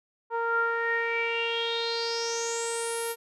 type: tone with low-pass filter sweep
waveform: sawtooth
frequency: 463.1 Hz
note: A#4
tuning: 11 cents flat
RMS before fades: -29 dBFS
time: 0.3-3.16 s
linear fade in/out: 50 ms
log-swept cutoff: 1100 to 12000 Hz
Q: 8
effects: none